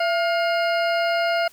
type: harmonic tone with a mistuned harmonic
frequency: 710 Hz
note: F5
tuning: 28 cents sharp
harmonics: 1 / 2 / 3 / 4 / 6 / 7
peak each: -20 / -26 / -30 / -32 / -36 / -37 dBFS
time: 0-1.48 s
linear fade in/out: 5 ms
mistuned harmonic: 1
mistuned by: -88 cents
effects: white hiss -52 dBFS RMS until 1.52 s + Opus 48 kbps